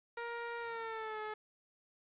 15% pulse tone with pitch glide, 470 to 428.5 Hz, A#4 to A4, +14 to -46 cents, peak -33 dBFS, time 0.17-1.34 s, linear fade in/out 5 ms, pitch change -160 cents, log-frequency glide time 0.6-1.2 s, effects resampled to 8000 Hz + 10-bit

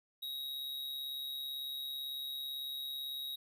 square tone with amplitude modulation, 3800 Hz, A#7, 33 cents sharp, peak -37 dBFS, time 0.22-3.36 s, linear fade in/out 10 ms, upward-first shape sine, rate 138 Hz, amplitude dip 55%, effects none

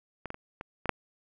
clicks, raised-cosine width 0.5 ms, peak -21 / -21 / -28 / -23 / -19 / -7 dBFS, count 6, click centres 0.257 / 0.304 / 0.344 / 0.611 / 0.857 / 0.893 s, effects none

